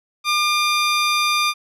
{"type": "tone", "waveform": "15% pulse", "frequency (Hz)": 1200, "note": "D6", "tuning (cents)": 37, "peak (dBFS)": -10, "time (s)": [0.24, 1.54], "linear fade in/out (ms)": 50, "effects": ["low-pass 9000 Hz 12 dB/octave"]}